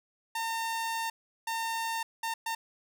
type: tone bursts at uneven times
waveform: sawtooth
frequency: 909 Hz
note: A#5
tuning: 44 cents flat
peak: -27 dBFS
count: 4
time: 0.35-1.1 / 1.47-2.03 / 2.23-2.34 / 2.46-2.55 s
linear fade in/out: 5 ms
effects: none